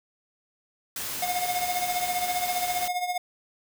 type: noise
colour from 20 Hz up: white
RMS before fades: -33 dBFS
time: 0.96-2.88 s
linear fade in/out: 2 ms
type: tone with tremolo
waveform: square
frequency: 719 Hz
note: F#5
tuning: 50 cents flat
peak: -24 dBFS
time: 1.22-3.18 s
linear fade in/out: 5 ms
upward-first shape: triangle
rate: 15 Hz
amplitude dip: 75%
effects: none